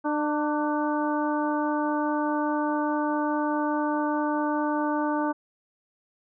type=harmonic tone with a mistuned harmonic; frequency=299.2 Hz; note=D4; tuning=32 cents sharp; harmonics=1 / 2 / 3 / 4 / 5; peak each=-26 / -31 / -29 / -34 / -36 dBFS; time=0.04-5.33 s; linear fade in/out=20 ms; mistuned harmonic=4; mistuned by=-40 cents; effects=none